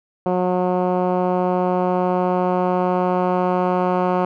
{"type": "tone with low-pass filter sweep", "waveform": "10% pulse", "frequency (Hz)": 181.4, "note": "F#3", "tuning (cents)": -34, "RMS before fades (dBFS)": -19, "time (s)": [0.26, 4.25], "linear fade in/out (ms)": 2, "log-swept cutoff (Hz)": [760, 1200], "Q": 1, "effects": []}